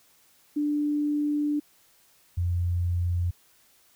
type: tone pair in turn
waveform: sine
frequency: 294.9 / 87.67 Hz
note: D4 / F2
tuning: +7 / +7 cents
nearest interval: octave + major sixth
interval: 2100 cents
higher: first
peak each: -23 dBFS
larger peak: neither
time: 0.56-1.6 / 2.37-3.31 s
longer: first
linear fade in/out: 10 ms
effects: white hiss -61 dBFS RMS until 3.95 s